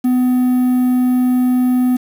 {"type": "tone with quantisation", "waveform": "triangle", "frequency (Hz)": 251.1, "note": "B3", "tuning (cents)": 29, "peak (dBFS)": -9, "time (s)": [0.04, 1.97], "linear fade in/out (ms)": 10, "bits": 6, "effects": []}